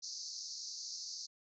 pink band-pass noise, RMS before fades -45 dBFS, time 0.02-1.27 s, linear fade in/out 20 ms, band 4300 to 6500 Hz, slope 96 dB/octave, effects none

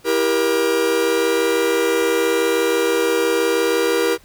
45% pulse chord, E diminished, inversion none, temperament just, 329.6 / 395.6 / 474.7 Hz, E4 / G4 / Bb4, 0 / +16 / +31 cents, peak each -23 / -21 / -18 dBFS, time 0.04-4.18 s, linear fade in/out 50 ms, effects pink hiss -51 dBFS RMS until 4.24 s

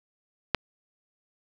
click, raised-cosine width 0.3 ms, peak -5 dBFS, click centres 0.547 s, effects none

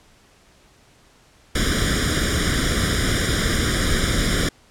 pink noise with comb filter, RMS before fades -20 dBFS, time 1.55-4.49 s, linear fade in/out 5 ms, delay 0.57 ms, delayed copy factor +0.9, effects pink hiss -54 dBFS RMS until 4.7 s + low-pass 9000 Hz 12 dB/octave

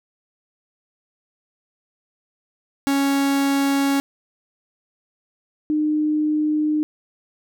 45% pulse / sine tone pair in turn, 277.2 / 304.2 Hz, C#4 / D#4, 0 / -39 cents, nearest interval major second, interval 161 cents, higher second, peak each -17 dBFS, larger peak neither, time 2.87-4 / 5.7-6.83 s, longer neither, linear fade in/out 0 ms, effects none

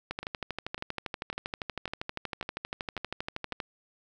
two click trains, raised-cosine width 0.3 ms, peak -17 / -23 dBFS, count 45 / 7, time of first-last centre 0.11-3.602 / 0.23-3.527 s, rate 12.6 / 1.82 Hz, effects none

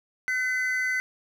triangle tone pair together, 1518 / 2028 Hz, F#6 / B6, +44 / +45 cents, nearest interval perfect fourth, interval 501 cents, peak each -27 / -24 dBFS, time 0.28-1 s, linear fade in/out 0 ms, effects none

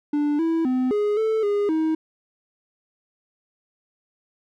triangle tone with pitch steps, 293.7 / 327.9 / 255.4 / 416 / 440.3 / 409.3 / 317.1 Hz, D4 / E4 / C4 / G#4 / A4 / G#4 / D#4, 0 / -9 / -42 / +3 / +1 / -25 / +33 cents, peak -17 dBFS, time 0.13-1.95 s, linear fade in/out 5 ms, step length 260 ms, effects none

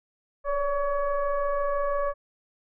sine tone with frequency modulation, 572 Hz, D5, 46 cents flat, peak -23 dBFS, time 0.44-2.14 s, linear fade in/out 50 ms, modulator 559 Hz, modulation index 1.1, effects none

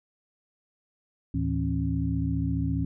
sine tone cluster, 75.4 / 110.4 / 164.9 / 271.3 Hz, D2 / A2 / E3 / C#4, +46 / +6 / +1 / -37 cents, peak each -30 dBFS, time 1.34-2.85 s, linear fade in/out 5 ms, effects none

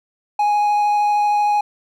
triangle tone with vibrato, 830.6 Hz, G#5, in tune, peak -12 dBFS, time 0.39-1.61 s, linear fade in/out 5 ms, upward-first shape triangle, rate 13 Hz, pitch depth 9 cents each way, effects none

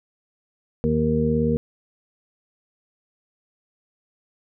harmonic tone, 77.78 Hz, D#2, in tune, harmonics 1 / 2 / 3 / 5 / 6, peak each -28 / -24 / -22 / -32 / -23 dBFS, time 0.84-1.57 s, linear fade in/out 0 ms, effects none

